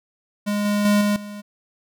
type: tone with level steps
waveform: square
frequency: 206.2 Hz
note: G#3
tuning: 12 cents flat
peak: -21 / -19 / -15 / -18 / -33 dBFS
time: 0.46-1.42 s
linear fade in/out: 20 ms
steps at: 0.65 / 0.85 / 1.01 / 1.16 s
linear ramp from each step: 2 ms
effects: none